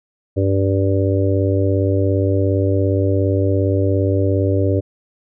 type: harmonic tone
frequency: 97.3 Hz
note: G2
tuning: 12 cents flat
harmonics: 1 / 3 / 4 / 5 / 6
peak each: -16 / -21 / -22 / -23 / -24 dBFS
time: 0.36-4.81 s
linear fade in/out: 20 ms
effects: none